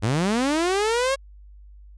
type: linear sweep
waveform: sawtooth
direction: up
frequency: 96.4 to 554.4 Hz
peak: -16 dBFS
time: 0.02-1.16 s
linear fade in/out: 20 ms
effects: added 50 Hz sine -43 dBFS peak until 1.97 s + resampled to 22050 Hz